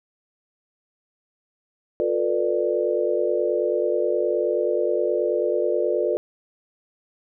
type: chord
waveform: sine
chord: B half-diminished seventh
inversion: second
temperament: just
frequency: 355.6 / 444.5 / 493.9 / 592.7 Hz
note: F4 / A4 / B4 / D5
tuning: +31 / +18 / 0 / +16 cents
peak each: -25 dBFS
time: 2-6.17 s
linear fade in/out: 0 ms
effects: none